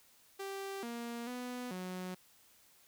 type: tone with pitch steps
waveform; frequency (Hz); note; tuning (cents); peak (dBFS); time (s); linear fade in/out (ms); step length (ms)
sawtooth; 391.5 / 235.4 / 247.8 / 183.4; G4 / A#3 / B3 / F#3; -2 / +17 / +6 / -15; -36; 0.39-2.15; 10; 440
effects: white hiss -65 dBFS RMS until 2.87 s